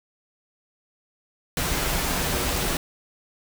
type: noise with comb filter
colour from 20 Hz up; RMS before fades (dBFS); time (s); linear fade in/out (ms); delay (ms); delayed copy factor
pink; -25; 1.57-2.77; 2; 9.3; -0.5
effects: none